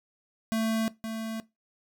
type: tone with echo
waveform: square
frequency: 222.8 Hz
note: A3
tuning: 22 cents sharp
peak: -26 dBFS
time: 0.52-0.88 s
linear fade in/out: 0 ms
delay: 520 ms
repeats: 1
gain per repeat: -7 dB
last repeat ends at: 1.4 s
effects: noise-tail reverb RT60 0.2 s tail -18 dB re dry